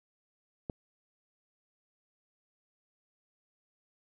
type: click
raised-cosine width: 2 ms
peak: -22 dBFS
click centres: 0.698 s
effects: none